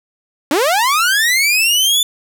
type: linear sweep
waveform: sawtooth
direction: up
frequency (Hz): 261.6 to 3520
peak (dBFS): -8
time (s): 0.51-2.03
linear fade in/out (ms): 2
effects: none